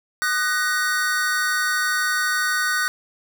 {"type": "tone cluster", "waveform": "square", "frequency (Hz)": [1226, 1494, 1880], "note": ["D#6", "F#6", "A#6"], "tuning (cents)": [-26, 16, 14], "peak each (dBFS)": [-28, -22, -27], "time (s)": [0.22, 2.88], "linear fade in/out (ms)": 0, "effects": ["9-bit"]}